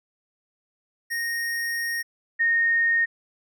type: tone pair in turn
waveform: square / sine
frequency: 1859 / 1848.3 Hz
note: A#6 / A#6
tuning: -5 / -15 cents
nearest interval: unison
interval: 10 cents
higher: first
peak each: -26 / -18 dBFS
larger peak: second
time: 1.1-2.03 / 2.39-3.06 s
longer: first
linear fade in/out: 20 ms
effects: none